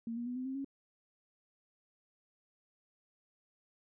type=tone with pitch steps; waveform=sine; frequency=230 / 238.2 / 246.8 / 255.6 / 264.8 / 274.3 Hz; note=A#3 / A#3 / B3 / C4 / C4 / C#4; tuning=-23 / +38 / -1 / -40 / +21 / -18 cents; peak=-36 dBFS; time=0.07-0.646 s; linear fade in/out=2 ms; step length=96 ms; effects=none